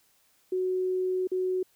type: tone with dropouts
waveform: sine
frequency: 370 Hz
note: F#4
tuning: in tune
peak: -25 dBFS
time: 0.52-1.63 s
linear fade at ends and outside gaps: 5 ms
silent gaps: 1.273-1.316 s
effects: white hiss -66 dBFS RMS until 1.75 s